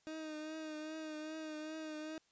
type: tone with vibrato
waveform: 30% pulse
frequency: 311.1 Hz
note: D#4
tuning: in tune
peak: -40 dBFS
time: 0.07-2.18 s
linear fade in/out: 0 ms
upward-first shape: triangle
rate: 2.5 Hz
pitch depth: 38 cents each way
effects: white hiss -74 dBFS RMS until 2.31 s + resampled to 16000 Hz

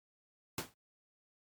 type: noise with exponential decay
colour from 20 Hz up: pink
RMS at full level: -33 dBFS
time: 0.58-0.74 s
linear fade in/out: 2 ms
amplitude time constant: 33 ms
effects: high-pass 100 Hz 12 dB/octave + MP3 96 kbps

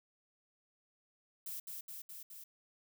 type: noise with echo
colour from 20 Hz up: violet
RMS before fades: -43 dBFS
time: 1.46-1.6 s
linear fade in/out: 5 ms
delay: 210 ms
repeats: 4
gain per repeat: -2 dB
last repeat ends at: 2.44 s
effects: none

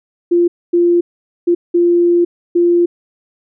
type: tone bursts at uneven times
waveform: sine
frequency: 346.7 Hz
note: F4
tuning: 13 cents flat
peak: -8 dBFS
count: 5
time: 0.31-0.48 / 0.73-1.01 / 1.47-1.55 / 1.74-2.25 / 2.55-2.86 s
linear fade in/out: 10 ms
effects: none

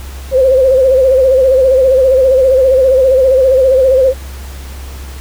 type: tone with vibrato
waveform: sine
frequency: 523.3 Hz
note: C5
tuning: in tune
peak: -5 dBFS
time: 0.31-4.14 s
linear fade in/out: 50 ms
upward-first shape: sine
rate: 15 Hz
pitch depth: 62 cents each way
effects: added 67 Hz sine -24 dBFS peak until 5.2 s + pink hiss -34 dBFS RMS until 5.2 s

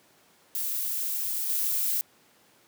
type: noise with level steps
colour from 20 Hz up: violet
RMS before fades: -30 / -27 dBFS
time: 0.55-2.01 s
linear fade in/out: 0 ms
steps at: 1.49 s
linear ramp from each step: 5 ms
effects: pink hiss -60 dBFS RMS until 2.67 s + high-pass 200 Hz 12 dB/octave

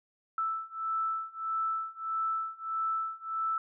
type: beating tone pair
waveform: sine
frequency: 1318.5 / 1320.1 Hz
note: E6 / E6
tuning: 0 / +2 cents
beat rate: 1.6 Hz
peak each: -34 / -33 dBFS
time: 0.38-3.58 s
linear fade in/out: 2 ms
effects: none

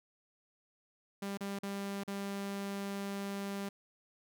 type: tone with dropouts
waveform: sawtooth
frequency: 198.7 Hz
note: G3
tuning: 24 cents sharp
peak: -33 dBFS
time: 1.22-3.69 s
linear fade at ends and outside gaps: 5 ms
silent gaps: 1.374-1.407 / 1.589-1.631 / 2.036-2.077 s
effects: none

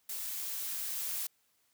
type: noise with level ramp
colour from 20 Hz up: blue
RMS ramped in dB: -39 to -36 dBFS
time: 0.09-1.27 s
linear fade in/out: 5 ms
effects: white hiss -73 dBFS RMS until 1.73 s + high-pass 60 Hz 12 dB/octave

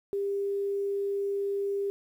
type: tone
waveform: sine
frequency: 399.1 Hz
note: G4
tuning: 31 cents sharp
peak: -27 dBFS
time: 0.13-1.9 s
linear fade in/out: 0 ms
effects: 10-bit

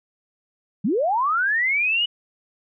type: linear sweep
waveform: sine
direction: up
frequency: 164.81 to 2960 Hz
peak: -18 dBFS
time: 0.84-2.06 s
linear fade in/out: 10 ms
effects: none

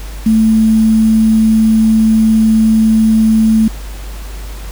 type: tone with quantisation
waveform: sine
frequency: 220.3 Hz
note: A3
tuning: 2 cents sharp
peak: -6 dBFS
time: 0.26-3.68 s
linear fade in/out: 5 ms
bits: 5
effects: added 50 Hz sine -23 dBFS peak until 4.71 s + pink hiss -34 dBFS RMS until 4.71 s

